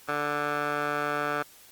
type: tone with band-pass filter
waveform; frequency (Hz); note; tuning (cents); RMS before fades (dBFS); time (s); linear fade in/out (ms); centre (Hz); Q
15% pulse; 146.83; D3; 0; -29; 0.08-1.43; 10; 1200; 2
effects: white hiss -53 dBFS RMS until 1.71 s + Opus 48 kbps